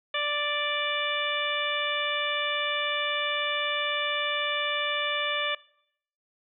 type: harmonic tone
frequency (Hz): 587.3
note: D5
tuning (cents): 0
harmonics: 1 / 2 / 3 / 4 / 5 / 6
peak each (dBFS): -33 / -33 / -33 / -33 / -33 / -33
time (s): 0.14-5.55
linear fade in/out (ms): 5
effects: noise-tail reverb RT60 0.7 s tail -21 dB re dry